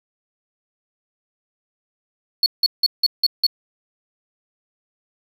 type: tone bursts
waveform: triangle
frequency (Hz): 4385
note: C#8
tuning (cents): -20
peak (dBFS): -11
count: 6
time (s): 2.43-3.466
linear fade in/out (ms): 2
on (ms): 31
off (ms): 170
effects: none